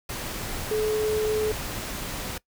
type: tone in noise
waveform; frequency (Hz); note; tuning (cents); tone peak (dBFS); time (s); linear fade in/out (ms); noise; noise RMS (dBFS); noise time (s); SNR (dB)
sine; 430; A4; -40; -22; 0.71-1.52; 5; pink; -33; 0.09-2.38; +8
effects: noise-tail reverb RT60 0.1 s tail -21 dB re dry